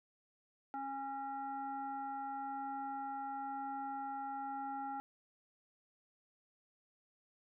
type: tone with frequency modulation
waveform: sine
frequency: 820 Hz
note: G#5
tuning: 22 cents flat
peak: -39 dBFS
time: 0.74-5 s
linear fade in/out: 0 ms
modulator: 547 Hz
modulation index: 0.72
effects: none